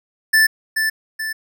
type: tone with echo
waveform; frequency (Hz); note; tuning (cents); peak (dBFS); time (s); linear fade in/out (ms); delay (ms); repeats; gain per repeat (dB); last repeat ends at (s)
square; 1760; A6; 0; -11; 0.33-0.47; 10; 430; 2; -6; 1.33
effects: none